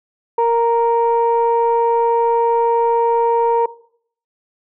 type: tone pair together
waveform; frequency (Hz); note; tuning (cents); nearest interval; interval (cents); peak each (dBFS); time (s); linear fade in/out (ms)
sine; 465.3 / 932.3; A#4 / A#5; -3 / 0; octave; 1203; -14; 0.38-3.66; 5
effects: noise-tail reverb RT60 0.6 s tail -19 dB re dry + tanh soft clip ceiling -6 dBFS